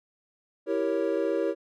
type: chord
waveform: triangle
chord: E diminished seventh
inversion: none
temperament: equal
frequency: 329.6 / 392 / 466.2 / 554.4 Hz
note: E4 / G4 / Bb4 / Db5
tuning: 0 / 0 / 0 / 0 cents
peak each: -28 dBFS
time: 0.66-1.55 s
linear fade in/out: 50 ms
effects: none